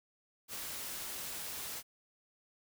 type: noise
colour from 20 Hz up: white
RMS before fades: -42 dBFS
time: 0.48-1.83 s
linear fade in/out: 50 ms
effects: none